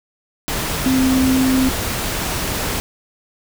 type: tone in noise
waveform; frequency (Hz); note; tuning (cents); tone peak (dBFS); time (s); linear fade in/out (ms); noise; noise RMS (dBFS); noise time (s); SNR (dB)
sine; 261; C4; -4; -13; 0.86-1.69; 0; pink; -22; 0.48-2.8; +6
effects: none